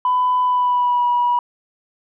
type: tone with pitch glide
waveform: sine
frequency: 1000 to 970.4 Hz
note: B5 to B5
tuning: +21 to -31 cents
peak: -13 dBFS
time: 0.05-1.39 s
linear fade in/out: 2 ms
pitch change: -52 cents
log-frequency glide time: 0.42-1.06 s
effects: tanh soft clip ceiling -10 dBFS